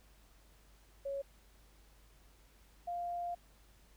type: tone pair in turn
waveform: sine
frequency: 554.4 / 698.5 Hz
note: C#5 / F5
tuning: 0 / 0 cents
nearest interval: major third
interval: 400 cents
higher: second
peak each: -36 / -36 dBFS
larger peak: neither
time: 1.05-1.22 / 2.87-3.35 s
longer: second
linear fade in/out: 10 ms
effects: added 50 Hz sine -62 dBFS peak until 3.96 s + pink hiss -67 dBFS RMS until 3.96 s

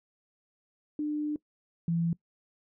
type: tone pair in turn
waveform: sine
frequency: 299.3 / 167.98 Hz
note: D4 / E3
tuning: +33 / +33 cents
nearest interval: minor seventh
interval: 1000 cents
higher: first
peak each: -28 / -25 dBFS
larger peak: second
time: 0.99-1.36 / 1.88-2.13 s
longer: first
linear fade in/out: 2 ms
effects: noise-tail reverb RT60 0.1 s tail -21 dB re dry

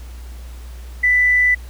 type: tone with tanh clipping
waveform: triangle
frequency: 1987 Hz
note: B6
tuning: 10 cents sharp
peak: -11 dBFS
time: 1.03-1.55 s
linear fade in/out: 10 ms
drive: 3 dB
effects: added 60 Hz sine -31 dBFS peak until 1.69 s + pink hiss -46 dBFS RMS until 1.69 s

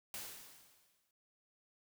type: noise with exponential decay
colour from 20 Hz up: white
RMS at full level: -43 dBFS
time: 0.14-1.11 s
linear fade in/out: 1 ms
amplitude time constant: 210 ms
effects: none

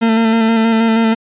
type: tone with vibrato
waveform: 40% pulse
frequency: 225.5 Hz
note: A3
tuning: 43 cents sharp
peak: -9 dBFS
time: 0.01-1.15 s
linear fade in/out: 20 ms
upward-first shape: square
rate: 6.3 Hz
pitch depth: 21 cents each way
effects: resampled to 8000 Hz

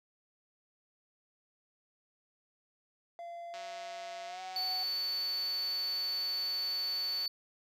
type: tone with pitch glide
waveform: triangle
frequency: 686 to 748.1 Hz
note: F5 to F#5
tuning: -31 to +19 cents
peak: -39 dBFS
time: 3.19-4.83 s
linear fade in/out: 0 ms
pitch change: +150 cents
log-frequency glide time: 4.26-4.41 s
type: click train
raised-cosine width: 0.2 ms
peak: -31 dBFS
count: 689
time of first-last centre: 3.54-7.259 s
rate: 185 Hz
type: tone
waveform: triangle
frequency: 4488 Hz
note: C#8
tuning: 21 cents sharp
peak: -31 dBFS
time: 4.56-7.28 s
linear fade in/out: 2 ms
effects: high-pass 400 Hz 12 dB/octave

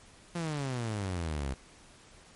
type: exponential sweep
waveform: sawtooth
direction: down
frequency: 175.3 to 64.2 Hz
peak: -28 dBFS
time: 0.35-1.54 s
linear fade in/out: 5 ms
effects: pink hiss -56 dBFS RMS until 2.35 s + MP3 48 kbps

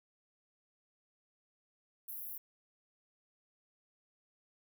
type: high-pass noise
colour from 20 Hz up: pink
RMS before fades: -44 dBFS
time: 2.08-2.38 s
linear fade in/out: 5 ms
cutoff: 11000 Hz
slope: 96 dB/octave
effects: none

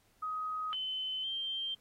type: tone with pitch steps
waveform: sine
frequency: 1258 / 3050 / 3152 Hz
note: D#6 / G7 / G7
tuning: +19 / -48 / +9 cents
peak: -34 dBFS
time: 0.22-1.75 s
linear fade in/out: 10 ms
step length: 510 ms
effects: pink hiss -70 dBFS RMS until 1.8 s + AAC 48 kbps

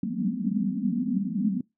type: band-pass noise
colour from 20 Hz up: pink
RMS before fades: -27 dBFS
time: 0.03-1.61 s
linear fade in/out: 5 ms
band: 180 to 260 Hz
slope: 96 dB/octave
effects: noise-tail reverb RT60 0.2 s tail -23 dB re dry

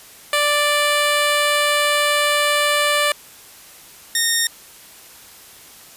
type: tone pair in turn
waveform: 10% pulse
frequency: 587.3 / 1843.7 Hz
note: D5 / A#6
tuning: 0 / -20 cents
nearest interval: octave + minor sixth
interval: 1980 cents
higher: second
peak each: -7 dBFS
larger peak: neither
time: 0.33-3.12 / 4.15-4.47 s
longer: first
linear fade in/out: 2 ms
effects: white hiss -43 dBFS RMS until 5.96 s + resampled to 32000 Hz

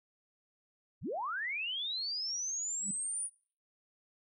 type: linear sweep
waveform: sine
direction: up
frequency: 53.1 to 9670 Hz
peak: -34 dBFS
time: 1.01-3.3 s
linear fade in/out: 50 ms
type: tone with exponential growth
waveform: sine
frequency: 196.6 Hz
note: G3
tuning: 5 cents sharp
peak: -35 dBFS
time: 2.79-2.91 s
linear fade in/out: 5 ms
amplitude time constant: 26 ms
effects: noise-tail reverb RT60 0.4 s tail -21 dB re dry

